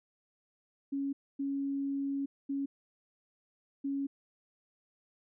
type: tone bursts at uneven times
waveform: sine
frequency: 277.2 Hz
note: C#4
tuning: in tune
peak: -31 dBFS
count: 4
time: 0.92-1.13 / 1.39-2.26 / 2.49-2.66 / 3.84-4.07 s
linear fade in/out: 10 ms
effects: none